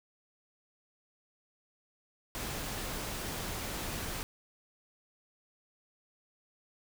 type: noise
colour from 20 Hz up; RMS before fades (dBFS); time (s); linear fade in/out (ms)
pink; -38; 2.35-4.23; 0
effects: none